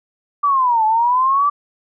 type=linear two-way sweep; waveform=sine; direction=down then up; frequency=1172 to 858 to 1172 Hz; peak=-12 dBFS; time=0.43-1.5 s; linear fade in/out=10 ms; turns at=0.85 s; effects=none